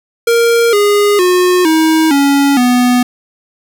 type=tone with pitch steps; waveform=square; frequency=466.2 / 410.6 / 361.6 / 318.4 / 280.4 / 247 Hz; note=A#4 / G#4 / F#4 / D#4 / C#4 / B3; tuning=0 / -20 / -40 / +40 / +20 / 0 cents; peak=-8 dBFS; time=0.27-3.03 s; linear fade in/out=5 ms; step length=460 ms; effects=none